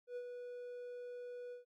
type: tone with ADSR envelope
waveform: triangle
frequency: 489.7 Hz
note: B4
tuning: 15 cents flat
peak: -38 dBFS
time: 0.07-1.65 s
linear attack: 93 ms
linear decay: 62 ms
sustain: -5 dB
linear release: 130 ms
effects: none